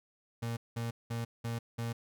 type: tone bursts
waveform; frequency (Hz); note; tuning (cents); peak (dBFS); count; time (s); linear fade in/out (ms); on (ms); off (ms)
35% pulse; 116.5; A#2; -1; -32; 5; 0.42-1.93; 10; 150; 190
effects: none